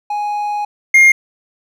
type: tone pair in turn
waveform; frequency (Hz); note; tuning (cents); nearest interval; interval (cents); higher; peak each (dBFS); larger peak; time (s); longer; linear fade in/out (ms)
triangle; 830.6 / 2126; G#5 / C7; 0 / +27; octave + major third; 1627; second; -15 / -3; second; 0.1-0.65 / 0.94-1.12; first; 5
effects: none